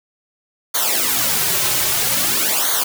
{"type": "noise with flanger", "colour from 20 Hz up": "white", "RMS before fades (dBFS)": -18, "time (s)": [0.74, 2.84], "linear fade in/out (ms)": 10, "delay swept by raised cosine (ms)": [0.38, 4.28], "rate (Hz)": 0.51, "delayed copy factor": -0.9, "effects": []}